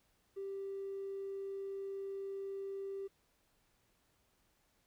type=tone; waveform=triangle; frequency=392 Hz; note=G4; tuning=in tune; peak=-36 dBFS; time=0.36-3.08 s; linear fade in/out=20 ms; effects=tanh soft clip ceiling -37 dBFS + pink hiss -75 dBFS RMS until 4.86 s